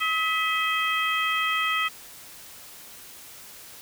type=harmonic tone with a mistuned harmonic; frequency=638 Hz; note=D#5; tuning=43 cents sharp; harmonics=2 / 3 / 4 / 5; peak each=-26 / -28 / -29 / -30 dBFS; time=0-1.89 s; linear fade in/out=20 ms; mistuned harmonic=3; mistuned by=+58 cents; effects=white hiss -45 dBFS RMS until 3.81 s